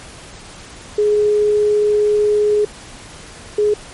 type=tone pair in turn; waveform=sine; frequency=418.7 / 418.7 Hz; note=G#4 / G#4; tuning=+14 / +14 cents; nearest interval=unison; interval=0 cents; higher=neither; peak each=-11 dBFS; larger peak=neither; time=0.98-2.65 / 3.58-3.74 s; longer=first; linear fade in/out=5 ms; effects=pink hiss -37 dBFS RMS until 3.93 s + MP3 48 kbps